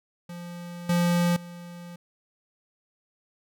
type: tone with level steps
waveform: square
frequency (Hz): 173.9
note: F3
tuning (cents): -7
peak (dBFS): -37 / -21 / -40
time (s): 0.29-1.96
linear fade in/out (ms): 5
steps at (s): 0.89 / 1.36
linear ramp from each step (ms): 5
effects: none